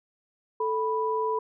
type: tone pair together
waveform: sine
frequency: 439.1 / 985.7 Hz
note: A4 / B5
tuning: -4 / -4 cents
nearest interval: octave + major second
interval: 1400 cents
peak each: -27 / -27 dBFS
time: 0.6-1.39 s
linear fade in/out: 5 ms
effects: none